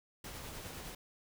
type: noise with tremolo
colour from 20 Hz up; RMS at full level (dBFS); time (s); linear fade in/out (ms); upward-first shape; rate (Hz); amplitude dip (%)
pink; -45; 0.24-0.95; 5; sine; 9.8; 25
effects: none